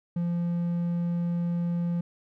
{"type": "tone", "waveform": "triangle", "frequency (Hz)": 172.4, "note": "F3", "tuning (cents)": -22, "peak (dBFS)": -23, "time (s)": [0.16, 2.01], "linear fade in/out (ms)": 5, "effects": []}